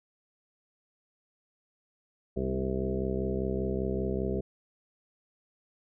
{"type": "harmonic tone with a mistuned harmonic", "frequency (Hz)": 65.1, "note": "C2", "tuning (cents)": -8, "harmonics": [1, 2, 3, 4, 5, 6, 7, 8, 10], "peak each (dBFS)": [-35, -38, -34, -41, -41, -33, -38, -41, -42], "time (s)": [2.36, 4.41], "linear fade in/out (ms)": 10, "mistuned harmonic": 4, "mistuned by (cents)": 18, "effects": []}